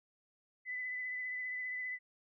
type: tone with vibrato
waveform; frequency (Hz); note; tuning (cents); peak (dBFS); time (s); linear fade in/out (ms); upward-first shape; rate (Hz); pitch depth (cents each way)
sine; 2005; B6; +26; -37; 0.65-1.99; 50; sine; 15; 18
effects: none